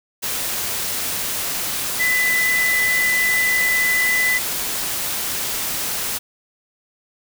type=tone in noise; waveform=sine; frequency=2000 Hz; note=B6; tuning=21 cents sharp; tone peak=-16 dBFS; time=1.99-4.39 s; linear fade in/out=20 ms; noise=white; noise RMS=-24 dBFS; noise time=0.22-6.19 s; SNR=+5 dB; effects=none